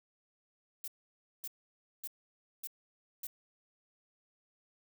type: noise bursts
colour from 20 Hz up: violet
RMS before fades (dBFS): -41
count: 5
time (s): 0.84-3.27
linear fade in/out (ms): 2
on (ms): 38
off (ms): 560
effects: none